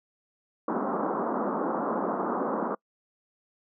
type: band-pass noise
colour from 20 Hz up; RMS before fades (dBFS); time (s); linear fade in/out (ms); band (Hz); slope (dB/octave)
pink; -29; 0.68-2.75; 5; 200 to 1300; 48
effects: noise-tail reverb RT60 0.1 s tail -26 dB re dry